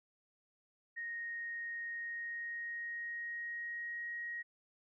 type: tone with pitch glide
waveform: sine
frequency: 1864.7 to 1887.5 Hz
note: A#6 to A#6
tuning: 0 to +21 cents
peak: -39 dBFS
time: 0.96-4.43 s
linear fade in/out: 20 ms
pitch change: +21 cents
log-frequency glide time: 1.9-4.12 s
effects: none